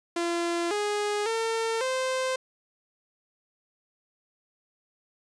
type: tone with pitch steps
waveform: sawtooth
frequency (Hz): 342 / 414.8 / 452.5 / 519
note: F4 / G#4 / A4 / C5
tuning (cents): -36 / -2 / +48 / -14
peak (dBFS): -22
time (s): 0.16-2.36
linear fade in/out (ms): 5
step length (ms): 550
effects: resampled to 22050 Hz